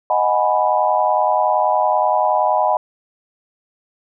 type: chord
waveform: sine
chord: G# minor seventh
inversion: second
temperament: equal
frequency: 622.3 / 740 / 830.6 / 987.8 Hz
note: D#5 / F#5 / G#5 / B5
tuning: 0 / 0 / 0 / 0 cents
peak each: -19 dBFS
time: 0.1-2.77 s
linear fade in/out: 2 ms
effects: none